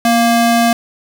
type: ring-modulated tone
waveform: square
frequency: 466.2 Hz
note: A#4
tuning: in tune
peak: -7 dBFS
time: 0.05-0.73 s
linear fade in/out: 2 ms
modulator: 230 Hz
effects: 7-bit